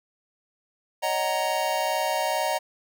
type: chord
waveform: square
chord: D# minor seventh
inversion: third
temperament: just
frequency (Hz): 560 / 622.3 / 746.7 / 933.4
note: C#5 / D#5 / F#5 / A#5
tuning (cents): +18 / 0 / +16 / +2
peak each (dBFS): -33 / -29 / -30 / -29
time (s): 1.02-2.59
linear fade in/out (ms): 20
effects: none